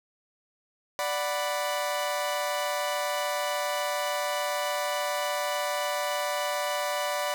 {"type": "chord", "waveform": "sawtooth", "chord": "B minor", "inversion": "first", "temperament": "equal", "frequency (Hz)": [587.3, 740, 987.8], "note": ["D5", "F#5", "B5"], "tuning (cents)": [0, 0, 0], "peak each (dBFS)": [-26, -30, -29], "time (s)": [0.99, 7.34], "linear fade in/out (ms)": 0, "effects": []}